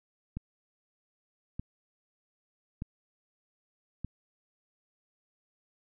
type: click train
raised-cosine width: 5 ms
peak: -23 dBFS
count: 4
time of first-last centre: 0.37-4.046 s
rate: 0.816 Hz
effects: none